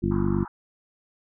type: harmonic tone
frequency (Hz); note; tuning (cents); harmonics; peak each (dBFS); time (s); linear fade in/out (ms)
49; G1; 0; 1 / 2 / 3 / 4 / 5 / 6 / 7; -31 / -29 / -29 / -26 / -30 / -36 / -27; 0.02-0.45; 20
type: band-pass noise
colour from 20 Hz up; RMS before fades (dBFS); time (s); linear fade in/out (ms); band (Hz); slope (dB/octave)
white; -41; 0.11-0.48; 2; 880 to 1300; 48
effects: none